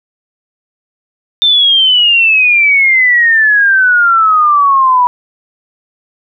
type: exponential sweep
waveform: sine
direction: down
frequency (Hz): 3600 to 971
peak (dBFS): -5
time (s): 1.42-5.07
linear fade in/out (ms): 0
effects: none